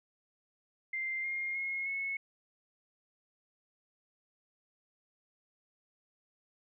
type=tone with pitch steps; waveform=sine; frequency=2093 / 2126 / 2159 / 2193 Hz; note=C7 / C7 / C#7 / C#7; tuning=0 / +27 / -46 / -19 cents; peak=-33 dBFS; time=0.93-2.17 s; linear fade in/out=5 ms; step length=310 ms; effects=none